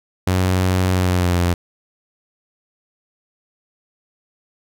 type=tone with pitch glide; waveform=sawtooth; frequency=92.5 to 87.56 Hz; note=F#2 to F2; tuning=0 to +5 cents; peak=-11 dBFS; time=0.27-1.54 s; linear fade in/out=5 ms; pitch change=-95 cents; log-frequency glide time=0.93-1.41 s; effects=none